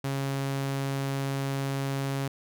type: tone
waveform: sawtooth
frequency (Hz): 137.1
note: C#3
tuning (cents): -19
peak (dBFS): -24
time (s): 0.04-2.28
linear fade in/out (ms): 5
effects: none